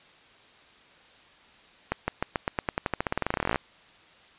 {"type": "accelerating click train", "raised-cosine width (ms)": 0.5, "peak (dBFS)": -10, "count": 28, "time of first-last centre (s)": [1.92, 3.558], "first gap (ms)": 160, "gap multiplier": 0.91, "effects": ["white hiss -55 dBFS RMS until 4.38 s", "resampled to 8000 Hz"]}